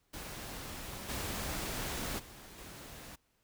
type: noise with level steps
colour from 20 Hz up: pink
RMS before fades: -44 / -38 / -52 / -49 dBFS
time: 0.13-3.16 s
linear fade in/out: 10 ms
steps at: 1.08 / 2.18 / 2.57 s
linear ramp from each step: 20 ms
effects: pink hiss -75 dBFS RMS until 3.43 s